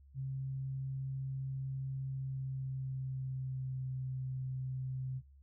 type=tone with pitch glide; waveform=sine; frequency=134 to 130.41 Hz; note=C3 to C3; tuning=+42 to -5 cents; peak=-36 dBFS; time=0.14-5.22 s; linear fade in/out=50 ms; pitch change=-47 cents; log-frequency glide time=2.02-3.87 s; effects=noise-tail reverb RT60 0.3 s tail -26 dB re dry + added 69 Hz sine -57 dBFS peak until 5.42 s